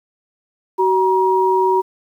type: tone pair together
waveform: sine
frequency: 377.2 / 950.5 Hz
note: F#4 / A#5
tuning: +33 / +33 cents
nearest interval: octave + major third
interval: 1600 cents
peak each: -15 dBFS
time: 0.78-1.82 s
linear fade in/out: 20 ms
effects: 8-bit